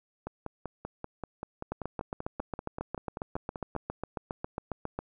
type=two click trains; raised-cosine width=1 ms; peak=-19 / -22 dBFS; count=25 / 19; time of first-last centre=1.72-4.99 / 0.27-3.752 s; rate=7.34 / 5.17 Hz; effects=none